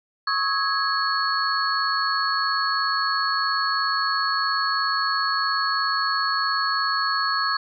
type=tone cluster; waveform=sine; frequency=1104 / 1281 / 1659 / 4381 Hz; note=C#6 / E6 / G#6 / C#8; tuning=-7 / -50 / -2 / -21 cents; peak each=-26 dBFS; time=0.27-7.57 s; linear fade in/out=5 ms; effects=none